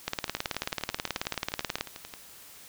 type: two click trains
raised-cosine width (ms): 0.2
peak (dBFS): -22 / -11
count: 22 / 33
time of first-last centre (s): 0.28-2.138 / 0.08-1.81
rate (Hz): 11.3 / 18.5
effects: white hiss -50 dBFS RMS until 2.68 s